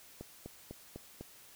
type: click train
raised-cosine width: 2 ms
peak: -30 dBFS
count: 5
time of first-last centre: 0.21-1.21 s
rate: 4 Hz
effects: white hiss -57 dBFS RMS until 1.55 s